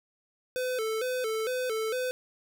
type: tone with vibrato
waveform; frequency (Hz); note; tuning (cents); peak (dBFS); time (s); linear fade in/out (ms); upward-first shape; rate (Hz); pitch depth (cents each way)
square; 472.4; A#4; +23; -29; 0.56-2.11; 0; square; 2.2; 120
effects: none